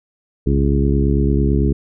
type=harmonic tone with a mistuned harmonic; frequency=69 Hz; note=C#2; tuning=7 cents flat; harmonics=1 / 2 / 3 / 4 / 5 / 6; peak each=-16 / -19 / -21 / -22 / -23 / -24 dBFS; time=0.46-1.73 s; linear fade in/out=10 ms; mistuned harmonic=1; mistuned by=-120 cents; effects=none